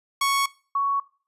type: tone pair in turn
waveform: sawtooth / sine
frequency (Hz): 1108.7 / 1114.9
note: C#6 / C#6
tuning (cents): 0 / +10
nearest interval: unison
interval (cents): 10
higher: second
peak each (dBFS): -16 / -20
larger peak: first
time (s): 0.21-0.46 / 0.75-1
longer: neither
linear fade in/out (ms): 5
effects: noise-tail reverb RT60 0.4 s tail -21 dB re dry + resampled to 32000 Hz